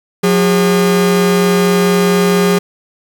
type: tone pair together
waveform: 45% pulse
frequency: 180.7 / 405.7 Hz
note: F#3 / G#4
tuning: -41 / -41 cents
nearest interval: octave + major second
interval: 1400 cents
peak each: -12 dBFS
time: 0.23-2.59 s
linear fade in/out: 10 ms
effects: none